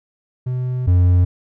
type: tone pair in turn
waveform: triangle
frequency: 126.4 / 89.38 Hz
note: B2 / F2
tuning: +41 / +41 cents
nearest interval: tritone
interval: 600 cents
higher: first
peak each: -17 / -8 dBFS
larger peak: second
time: 0.46-0.87 / 0.87-1.25 s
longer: first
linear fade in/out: 10 ms
effects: none